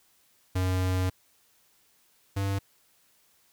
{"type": "tone pair in turn", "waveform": "square", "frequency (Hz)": [92.5, 98.34], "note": ["F#2", "G2"], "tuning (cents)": [0, 6], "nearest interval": "minor second", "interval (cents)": 106, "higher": "second", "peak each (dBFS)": [-25, -27], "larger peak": "first", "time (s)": [[0.55, 1.1], [2.36, 2.59]], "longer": "first", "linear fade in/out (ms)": 10, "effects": ["white hiss -65 dBFS RMS until 3.52 s"]}